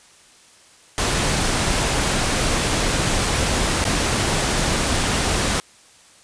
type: noise with dropouts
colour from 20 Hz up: pink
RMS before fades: -20 dBFS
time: 0.98-5.6 s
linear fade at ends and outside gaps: 0 ms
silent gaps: 3.841-3.852 s
effects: white hiss -50 dBFS RMS until 6.23 s + resampled to 22050 Hz